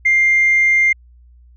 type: tone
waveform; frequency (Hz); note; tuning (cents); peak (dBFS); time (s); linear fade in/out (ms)
sine; 2100; C7; +6; -9; 0.05-0.93; 10
effects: tanh soft clip ceiling -6 dBFS + added 60 Hz sine -43 dBFS peak until 1.56 s